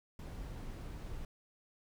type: noise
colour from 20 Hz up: brown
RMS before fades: -44 dBFS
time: 0.19-1.25 s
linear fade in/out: 2 ms
effects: none